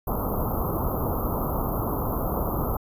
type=band-stop noise; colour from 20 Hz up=pink; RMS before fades=-26 dBFS; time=0.07-2.77 s; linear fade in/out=5 ms; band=1300 to 12000 Hz; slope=96 dB/octave; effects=resampled to 32000 Hz